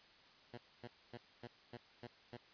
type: tone bursts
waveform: 10% pulse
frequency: 120 Hz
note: B2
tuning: 49 cents flat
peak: -39 dBFS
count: 7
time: 0.53-2.373 s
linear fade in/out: 10 ms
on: 49 ms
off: 250 ms
effects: white hiss -64 dBFS RMS until 2.53 s + resampled to 11025 Hz